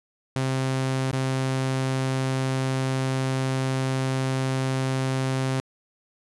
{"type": "tone with dropouts", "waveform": "sawtooth", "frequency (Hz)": 132, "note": "C3", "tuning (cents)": 16, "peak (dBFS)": -19, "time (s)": [0.36, 5.6], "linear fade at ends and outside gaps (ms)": 0, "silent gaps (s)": [1.113, 1.13], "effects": ["resampled to 24000 Hz"]}